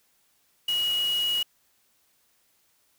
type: tone in noise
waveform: sine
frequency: 2900 Hz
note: F#7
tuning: 35 cents flat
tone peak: -23 dBFS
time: 0.68-1.43 s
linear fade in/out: 5 ms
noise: white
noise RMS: -39 dBFS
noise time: 0.68-1.43 s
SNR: +13 dB
effects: white hiss -67 dBFS RMS until 2.98 s